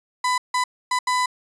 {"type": "tone bursts at uneven times", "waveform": "35% pulse", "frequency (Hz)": 1000, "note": "B5", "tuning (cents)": 21, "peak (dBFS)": -17, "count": 4, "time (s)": [[0.24, 0.38], [0.54, 0.64], [0.91, 0.99], [1.07, 1.26]], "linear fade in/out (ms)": 5, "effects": ["resampled to 22050 Hz"]}